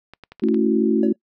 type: clicks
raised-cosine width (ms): 0.3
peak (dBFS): -24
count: 7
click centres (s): 0.136 / 0.237 / 0.32 / 0.397 / 0.437 / 0.486 / 0.544
type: chord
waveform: sine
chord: F# minor seventh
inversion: first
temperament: equal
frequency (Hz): 220 / 277.2 / 329.6 / 370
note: A3 / C#4 / E4 / F#4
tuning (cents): 0 / 0 / 0 / 0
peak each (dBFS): -19 / -23 / -21 / -21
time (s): 0.42-1.13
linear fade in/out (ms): 10
type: tone with exponential decay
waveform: triangle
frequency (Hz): 566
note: C#5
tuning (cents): +36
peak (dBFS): -22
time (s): 1.03-1.16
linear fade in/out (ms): 2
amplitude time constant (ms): 28
effects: noise-tail reverb RT60 0.1 s tail -25 dB re dry